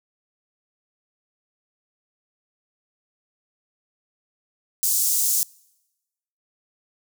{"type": "high-pass noise", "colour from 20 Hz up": "pink", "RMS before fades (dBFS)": -21, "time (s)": [4.83, 5.43], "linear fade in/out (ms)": 0, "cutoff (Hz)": 6300, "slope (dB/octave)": 24, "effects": ["noise-tail reverb RT60 1.0 s tail -26 dB re dry"]}